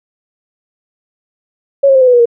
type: tone with pitch steps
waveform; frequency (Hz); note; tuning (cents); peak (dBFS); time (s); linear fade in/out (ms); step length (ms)
sine; 554.4 / 539.2 / 524.5 / 510.2 / 496.2 / 482.6 / 469.4; C#5 / C#5 / C5 / C5 / B4 / B4 / A#4; 0 / -48 / +4 / -44 / +8 / -40 / +12; -4; 1.83-2.257; 10; 61
effects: none